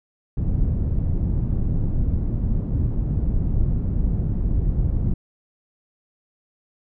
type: low-pass noise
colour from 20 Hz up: pink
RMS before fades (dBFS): -21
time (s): 0.37-5.14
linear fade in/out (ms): 5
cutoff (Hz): 160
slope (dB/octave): 12
effects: none